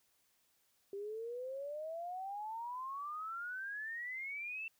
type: exponential sweep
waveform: sine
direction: up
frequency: 392 to 2694 Hz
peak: -40 dBFS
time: 0.93-4.68 s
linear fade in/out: 2 ms
effects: white hiss -75 dBFS RMS until 4.79 s